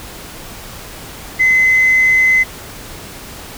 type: tone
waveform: sine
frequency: 2042 Hz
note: C7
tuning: 43 cents flat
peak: -7 dBFS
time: 1.39-2.44 s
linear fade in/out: 20 ms
effects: tanh soft clip ceiling -4 dBFS + pink hiss -32 dBFS RMS until 3.57 s